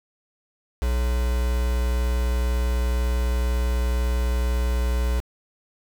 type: tone with quantisation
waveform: triangle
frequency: 61 Hz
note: B1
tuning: 21 cents flat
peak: -18 dBFS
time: 0.81-5.21 s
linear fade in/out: 20 ms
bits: 5
effects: none